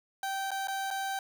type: tone with dropouts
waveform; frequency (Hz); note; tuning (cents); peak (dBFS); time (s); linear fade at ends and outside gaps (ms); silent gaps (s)
30% pulse; 778; G5; -13; -29; 0.23-1.19; 2; 0.507-0.515 / 0.673-0.682 / 0.905-0.91
effects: none